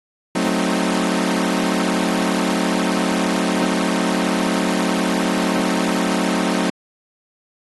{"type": "chord", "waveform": "sawtooth", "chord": "F# diminished seventh", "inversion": "none", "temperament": "equal", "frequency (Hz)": [185, 220, 261.6, 311.1], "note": ["F#3", "A3", "C4", "Eb4"], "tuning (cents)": [0, 0, 0, 0], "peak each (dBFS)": [-18, -19, -19, -20], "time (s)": [0.35, 6.7], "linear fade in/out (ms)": 5, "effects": ["AAC 32 kbps"]}